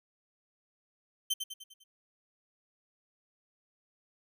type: tone with echo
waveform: sawtooth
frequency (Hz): 3100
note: G7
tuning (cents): -20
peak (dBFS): -24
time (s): 1.3-1.34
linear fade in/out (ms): 10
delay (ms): 100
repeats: 5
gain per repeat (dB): -6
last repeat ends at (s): 1.84
effects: none